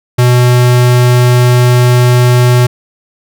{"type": "tone", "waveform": "square", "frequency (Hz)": 123.47, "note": "B2", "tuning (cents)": 0, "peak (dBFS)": -5, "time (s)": [0.18, 2.67], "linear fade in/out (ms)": 10, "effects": []}